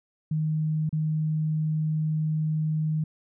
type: tone with dropouts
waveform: sine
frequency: 155.56 Hz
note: D#3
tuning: in tune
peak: -23 dBFS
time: 0.31-3.04 s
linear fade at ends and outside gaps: 5 ms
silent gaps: 0.893-0.927 s
effects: none